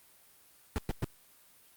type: noise bursts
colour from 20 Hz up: brown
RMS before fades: -30 dBFS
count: 3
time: 0.76-1.043 s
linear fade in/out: 0 ms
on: 21 ms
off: 110 ms
effects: white hiss -61 dBFS RMS until 1.76 s + Opus 32 kbps